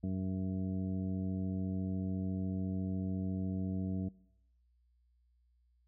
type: harmonic tone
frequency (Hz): 94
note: F#2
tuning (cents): +28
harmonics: 1 / 2 / 3 / 4 / 5 / 7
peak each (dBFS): -38 / -35 / -42 / -53 / -52 / -52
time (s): 0.03-4.09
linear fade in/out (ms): 10
effects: noise-tail reverb RT60 0.8 s tail -24 dB re dry + added 60 Hz sine -68 dBFS peak until 5.87 s